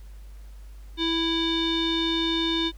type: tone with low-pass filter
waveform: square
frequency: 329.6 Hz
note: E4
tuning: in tune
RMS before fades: -25 dBFS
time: 0.97-2.72 s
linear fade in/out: 50 ms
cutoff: 3600 Hz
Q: 9.6
effects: added 50 Hz sine -40 dBFS peak until 2.77 s + pink hiss -59 dBFS RMS until 2.77 s